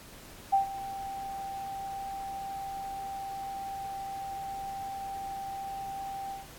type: tone with ADSR envelope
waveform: sine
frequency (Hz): 784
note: G5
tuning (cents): 0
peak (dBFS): -19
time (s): 0.52-6.47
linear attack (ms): 17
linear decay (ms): 120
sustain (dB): -16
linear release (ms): 150
effects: pink hiss -50 dBFS RMS until 6.58 s + AAC 64 kbps